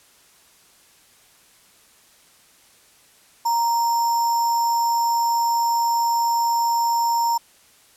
sine tone with sample-and-hold, 932.3 Hz, A#5, in tune, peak -17 dBFS, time 3.45-7.38 s, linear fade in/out 10 ms, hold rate 6300 Hz, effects white hiss -54 dBFS RMS until 7.96 s + low-pass 12000 Hz 12 dB/octave

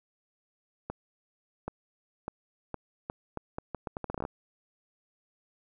accelerating click train, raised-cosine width 1 ms, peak -20 dBFS, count 18, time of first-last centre 0.9-4.251 s, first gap 780 ms, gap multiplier 0.77, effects none

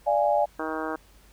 sine chord, D diminished, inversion none, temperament equal with one note detuned, 587.3 / 686.5 / 830.6 Hz, D5 / F5 / Ab5, 0 / -30 / 0 cents, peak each -23 / -25 / -24 dBFS, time 0.06-0.46 s, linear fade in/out 20 ms
harmonic tone, 157.9 Hz, D#3, 26 cents sharp, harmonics 2 / 3 / 4 / 5 / 6 / 7 / 8 / 9 / 10, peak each -33 / -35 / -36 / -37 / -38 / -38 / -39 / -40 / -40 dBFS, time 0.59-0.96 s, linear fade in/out 5 ms
effects added 50 Hz sine -55 dBFS peak until 1.32 s + pink hiss -58 dBFS RMS until 1.32 s

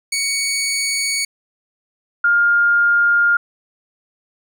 15% pulse / sine tone pair in turn, 2238 / 1409.9 Hz, C#7 / F6, +16 / +16 cents, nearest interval minor sixth, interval 800 cents, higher first, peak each -11 dBFS, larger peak neither, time 0.12-1.25 / 2.24-3.37 s, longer neither, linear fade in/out 5 ms, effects none

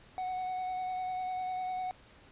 triangle tone with vibrato, 740 Hz, F#5, in tune, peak -31 dBFS, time 0.18-1.91 s, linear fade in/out 0 ms, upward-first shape square, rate 10 Hz, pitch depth 11 cents each way, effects pink hiss -58 dBFS RMS until 2.31 s + resampled to 8000 Hz

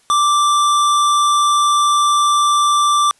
square tone, 1174.7 Hz, D6, in tune, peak -12 dBFS, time 0.1-3.11 s, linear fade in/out 0 ms, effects white hiss -55 dBFS RMS until 3.19 s + resampled to 24000 Hz

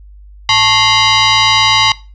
sine tone with frequency modulation, 880 Hz, A5, in tune, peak -7 dBFS, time 0.49-1.92 s, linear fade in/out 2 ms, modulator 988 Hz, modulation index 4.1, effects noise-tail reverb RT60 0.3 s tail -19 dB re dry + added 50 Hz sine -34 dBFS peak until 2.14 s

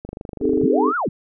click train, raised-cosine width 2 ms, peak -18 dBFS, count 15, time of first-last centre 0.05-0.615 s, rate 24.8 Hz
sine chord, A half-diminished seventh, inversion first, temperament equal with one note detuned, 261.6 / 311.1 / 400.9 / 440 Hz, C4 / Eb4 / G4 / A4, 0 / 0 / +39 / 0 cents, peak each -21 dBFS, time 0.4-0.93 s, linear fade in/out 50 ms
sine linear two-way sweep, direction up then down, 102.8 to 1472 to 102.8 Hz, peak -19 dBFS, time 0.63-1.09 s, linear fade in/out 5 ms, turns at 0.96 s
effects none

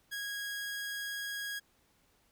sawtooth tone, 1647 Hz, G#6, 15 cents flat, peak -33 dBFS, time 0.11-1.6 s, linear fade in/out 20 ms, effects pink hiss -70 dBFS RMS until 2.31 s

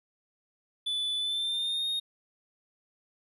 triangle tone with pitch glide, 3481 to 3709 Hz, A7 to A#7, -19 to -9 cents, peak -27 dBFS, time 0.86-2 s, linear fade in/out 10 ms, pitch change +110 cents, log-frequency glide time 1.18-1.88 s, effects none

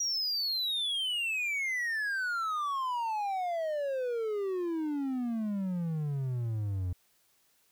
triangle exponential sweep, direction down, 5800 to 87.31 Hz, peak -28 dBFS, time 0-6.93 s, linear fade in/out 5 ms, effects white hiss -69 dBFS RMS until 7.71 s

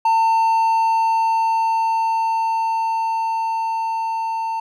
triangle tone with level ramp, 900 Hz, A5, 39 cents sharp, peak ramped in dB -11 to -19 dBFS, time 0.05-4.6 s, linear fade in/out 5 ms, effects none

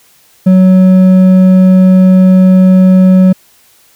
sine tone with hard clipping, 186 Hz, F#3, 9 cents sharp, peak -3 dBFS, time 0.46-3.33 s, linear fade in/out 10 ms, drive 5 dB, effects white hiss -46 dBFS RMS until 3.95 s

